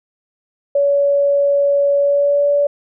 sine tone with pitch glide, 566 to 574.6 Hz, C#5 to D5, +36 to -38 cents, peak -11 dBFS, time 0.75-2.67 s, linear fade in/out 5 ms, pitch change +26 cents, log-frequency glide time 1.97-2.47 s, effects none

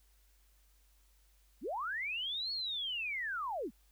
sine linear two-way sweep, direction up then down, 174.61 to 4400 to 174.61 Hz, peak -35 dBFS, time 1.61-3.71 s, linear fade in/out 50 ms, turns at 2.52 s, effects added 50 Hz sine -65 dBFS peak until 3.91 s + white hiss -72 dBFS RMS until 3.91 s

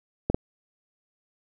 clicks, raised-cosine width 2 ms, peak -9 dBFS, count 2, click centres 0.3 / 0.345 s, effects none

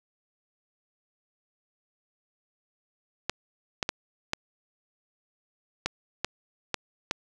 clicks, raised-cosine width 0.2 ms, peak -9 dBFS, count 8, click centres 3.296 / 3.828 / 3.891 / 4.334 / 5.86 / 6.246 / 6.743 / 7.111 s, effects none

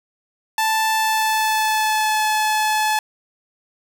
sawtooth tone with pitch glide, 880 to 860.4 Hz, A5 to A5, 0 to -39 cents, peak -13 dBFS, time 0.58-2.99 s, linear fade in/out 2 ms, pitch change -39 cents, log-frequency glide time 0.91-2.25 s, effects none

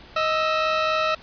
sawtooth tone pair together, 627.3 / 1318.5 Hz, D#5 / E6, +14 / 0 cents, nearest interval octave + minor second, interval 1286 cents, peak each -19 / -19 dBFS, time 0.16-1.15 s, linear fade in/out 5 ms, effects pink hiss -46 dBFS RMS until 1.22 s + resampled to 11025 Hz

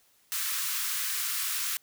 white high-pass noise, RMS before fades -31 dBFS, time 0.32-1.77 s, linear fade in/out 0 ms, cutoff 1100 Hz, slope 48 dB/octave, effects white hiss -65 dBFS RMS until 1.82 s

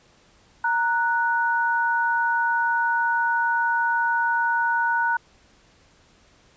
sine tone pair together, 930 / 1476.3 Hz, A#5 / F#6, -4 / -4 cents, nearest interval minor sixth, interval 800 cents, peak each -22 dBFS, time 0.64-5.17 s, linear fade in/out 5 ms, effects pink hiss -57 dBFS RMS until 6.56 s + resampled to 16000 Hz

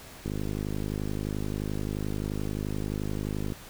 click train, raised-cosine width 3 ms, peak -19 dBFS, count 169, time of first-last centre 0.26-3.522 s, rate 51.5 Hz, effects pink hiss -47 dBFS RMS until 3.69 s

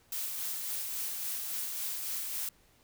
blue noise with tremolo, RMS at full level -35 dBFS, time 0.12-2.49 s, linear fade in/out 2 ms, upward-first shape sine, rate 3.6 Hz, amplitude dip 30%, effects pink hiss -65 dBFS RMS until 2.83 s

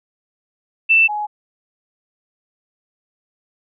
sine tone pair in turn, 2663 / 838.8 Hz, E7 / G#5, +17 / +17 cents, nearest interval octave + minor sixth, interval 2000 cents, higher first, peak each -9 / -20 dBFS, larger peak first, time 0.89-1.08 / 1.08-1.27 s, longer neither, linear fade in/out 20 ms, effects none

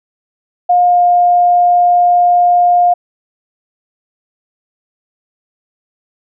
sine tone with pitch glide, 712 to 707.5 Hz, F5 to F5, +33 to +22 cents, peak -6 dBFS, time 0.69-2.94 s, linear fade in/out 10 ms, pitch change -11 cents, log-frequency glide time 0.84-1.01 s, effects none

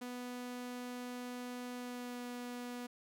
sawtooth tone with pitch glide, 246.9 to 244.5 Hz, B3 to B3, 0 to -17 cents, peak -38 dBFS, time 0.01-2.87 s, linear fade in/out 10 ms, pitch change -17 cents, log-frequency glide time 1.74-2.23 s, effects none

